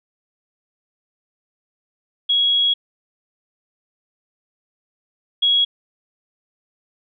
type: tone pair in turn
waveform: sine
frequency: 3322 / 3322 Hz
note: G#7 / G#7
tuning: 0 / 0 cents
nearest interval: unison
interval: 0 cents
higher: neither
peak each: -14 / -13 dBFS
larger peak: second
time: 2.29-2.74 / 5.42-5.65 s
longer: first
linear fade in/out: 10 ms
effects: none